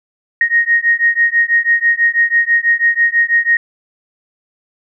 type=beating tone pair; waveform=sine; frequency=1864.7 / 1870.8 Hz; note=A#6 / A#6; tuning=0 / +6 cents; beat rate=6.1 Hz; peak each=-13 dBFS; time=0.41-3.57 s; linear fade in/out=2 ms; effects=none